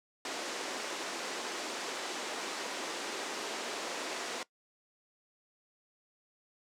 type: band-pass noise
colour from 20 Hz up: pink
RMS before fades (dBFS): -39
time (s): 0.25-4.43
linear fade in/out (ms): 2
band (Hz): 300 to 7800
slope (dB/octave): 24
effects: noise-tail reverb RT60 0.1 s tail -20 dB re dry